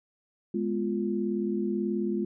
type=chord; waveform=sine; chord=F diminished; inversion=first; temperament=equal with one note detuned; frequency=208.4 / 246.9 / 349.2 Hz; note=Ab3 / Cb4 / F4; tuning=+6 / 0 / 0 cents; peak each=-29 / -34 / -30 dBFS; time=0.54-2.25 s; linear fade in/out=5 ms; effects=none